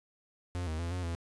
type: tone with pitch steps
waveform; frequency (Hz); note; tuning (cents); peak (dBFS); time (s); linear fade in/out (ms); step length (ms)
45% pulse; 88.8 / 79.1 / 85.1 / 90.1 / 84.3; F2 / D#2 / F2 / F#2 / E2; +29 / +29 / -44 / -45 / +39; -33; 0.55-1.15; 0; 120
effects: resampled to 24000 Hz + 10-bit